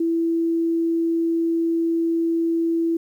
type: tone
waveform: sine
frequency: 332 Hz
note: E4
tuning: 12 cents sharp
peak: -18 dBFS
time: 0-2.97 s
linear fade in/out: 5 ms
effects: 9-bit